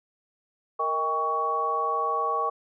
sine tone cluster, 463.9 / 631 / 799 / 1120 Hz, A#4 / D#5 / G5 / C#6, -8 / +24 / +33 / +18 cents, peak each -32 / -34 / -32 / -25 dBFS, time 0.79-2.5 s, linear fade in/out 10 ms, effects none

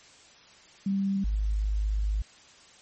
sine tone pair in turn, 196 / 51.91 Hz, G3 / G#1, 0 / 0 cents, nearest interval octave + major seventh, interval 2300 cents, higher first, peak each -24 dBFS, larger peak neither, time 0.86-1.24 / 1.24-2.22 s, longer second, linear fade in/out 5 ms, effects white hiss -54 dBFS RMS until 2.81 s + MP3 32 kbps

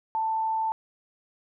sine tone, 886 Hz, A5, 12 cents sharp, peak -24 dBFS, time 0.15-0.72 s, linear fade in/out 0 ms, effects none

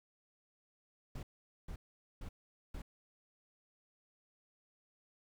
brown noise bursts, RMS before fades -44 dBFS, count 4, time 1.15-2.82 s, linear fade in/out 5 ms, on 80 ms, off 450 ms, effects none

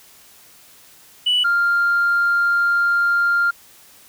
sine tone pair in turn, 2960 / 1396.9 Hz, F#7 / F6, 0 / 0 cents, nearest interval octave + minor second, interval 1300 cents, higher first, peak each -13 dBFS, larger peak neither, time 1.26-1.44 / 1.44-3.51 s, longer second, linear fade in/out 10 ms, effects tanh soft clip ceiling -11 dBFS + white hiss -48 dBFS RMS until 4.08 s

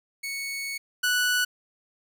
sawtooth tone pair in turn, 2216 / 1479 Hz, C#7 / F#6, -1 / -1 cents, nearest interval perfect fifth, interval 700 cents, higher first, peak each -27 / -18 dBFS, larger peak second, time 0.23-0.78 / 1.03-1.45 s, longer first, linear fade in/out 10 ms, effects 10-bit

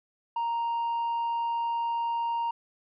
triangle tone with tanh clipping, 932.3 Hz, A#5, in tune, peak -27 dBFS, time 0.36-2.51 s, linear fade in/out 5 ms, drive 7 dB, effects none

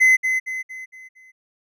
triangle tone with echo, 2042 Hz, C7, 43 cents flat, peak -9 dBFS, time 0-0.17 s, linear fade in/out 20 ms, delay 230 ms, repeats 5, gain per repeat -7 dB, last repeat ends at 1.32 s, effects none

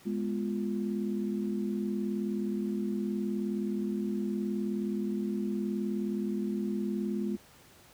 sine chord, F diminished, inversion first, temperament equal, 207.7 / 246.9 / 349.2 Hz, Ab3 / Cb4 / F4, 0 / 0 / 0 cents, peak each -31 / -37 / -36 dBFS, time 0.05-7.37 s, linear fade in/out 20 ms, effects pink hiss -57 dBFS RMS until 7.93 s + high-pass 60 Hz 12 dB/octave

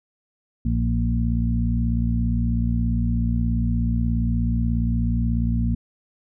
harmonic tone with a mistuned harmonic, 58.27 Hz, A#1, in tune, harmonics 1 / 2 / 3 / 4, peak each -22 / -24 / -29 / -25 dBFS, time 0.65-5.75 s, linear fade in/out 5 ms, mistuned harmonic 2, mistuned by -22 cents, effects none

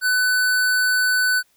square tone, 1500 Hz, F#6, 23 cents sharp, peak -17 dBFS, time 0.01-1.43 s, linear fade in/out 50 ms, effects white hiss -62 dBFS RMS until 1.56 s

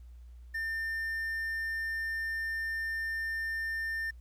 triangle tone with quantisation, 1800 Hz, A6, 39 cents sharp, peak -30 dBFS, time 0.54-4.11 s, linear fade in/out 10 ms, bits 10, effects added 60 Hz sine -47 dBFS peak until 4.2 s + pink hiss -73 dBFS RMS until 4.2 s

